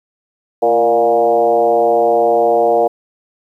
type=tone with frequency modulation; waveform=sine; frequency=587.3 Hz; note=D5; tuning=in tune; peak=-9 dBFS; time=0.62-2.88 s; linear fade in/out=10 ms; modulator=120 Hz; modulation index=1.6; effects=8-bit